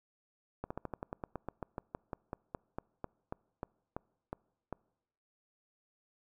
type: slowing click train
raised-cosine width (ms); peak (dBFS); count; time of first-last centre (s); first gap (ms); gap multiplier
1; -24; 23; 0.64-4.727; 65; 1.09
effects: noise-tail reverb RT60 0.9 s tail -26 dB re dry